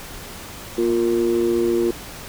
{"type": "tone with amplitude modulation", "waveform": "sine", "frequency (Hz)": 351.3, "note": "F4", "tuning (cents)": 10, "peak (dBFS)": -11, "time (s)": [0.78, 1.91], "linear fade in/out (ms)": 5, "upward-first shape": "sine", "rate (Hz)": 114, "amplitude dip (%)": 90, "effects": ["tanh soft clip ceiling -10 dBFS", "pink hiss -36 dBFS RMS until 2.28 s"]}